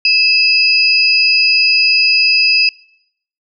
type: tone pair together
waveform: sine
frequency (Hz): 2617 / 4940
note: E7 / D#8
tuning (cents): -13 / -13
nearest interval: major seventh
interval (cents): 1100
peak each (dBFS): -11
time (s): 0.05-2.69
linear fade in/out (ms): 2
effects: noise-tail reverb RT60 0.7 s tail -22 dB re dry